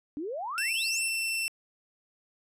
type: exponential sweep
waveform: sine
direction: up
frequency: 277.2 to 10770 Hz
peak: -32 dBFS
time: 0.17-1.08 s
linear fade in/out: 0 ms
type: tone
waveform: sawtooth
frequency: 2685 Hz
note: E7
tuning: 31 cents sharp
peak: -25 dBFS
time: 0.58-1.48 s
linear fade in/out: 0 ms
effects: resampled to 32000 Hz